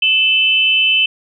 sine tone pair together, 2631 / 3040 Hz, E7 / F#7, -4 / +46 cents, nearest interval minor third, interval 250 cents, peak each -13 dBFS, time 0.02-1.06 s, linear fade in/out 5 ms, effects none

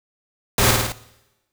pink noise with echo, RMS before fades -17 dBFS, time 0.58-0.71 s, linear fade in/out 2 ms, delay 53 ms, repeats 4, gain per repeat -3 dB, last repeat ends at 0.922 s, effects noise-tail reverb RT60 1.0 s tail -19 dB re dry

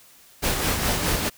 pink noise with tremolo, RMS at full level -22 dBFS, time 0.42-1.3 s, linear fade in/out 20 ms, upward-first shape sine, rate 4.8 Hz, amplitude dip 40%, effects white hiss -52 dBFS RMS until 1.37 s

